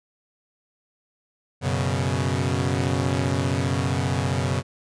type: chord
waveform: sawtooth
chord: F# suspended fourth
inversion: none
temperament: equal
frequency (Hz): 92.5 / 123.47 / 138.59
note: F#2 / B2 / C#3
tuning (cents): 0 / 0 / 0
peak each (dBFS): -22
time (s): 1.61-4.63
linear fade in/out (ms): 50
effects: resampled to 22050 Hz